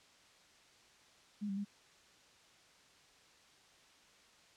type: tone with pitch steps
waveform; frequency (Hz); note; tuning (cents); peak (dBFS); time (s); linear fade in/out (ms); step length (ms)
sine; 207.1 / 195.7 / 202.9; G#3 / G3 / G#3; -5 / -3 / -40; -36; 1.41-1.65; 20; 80
effects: white hiss -64 dBFS RMS until 4.56 s + low-pass 6000 Hz 12 dB/octave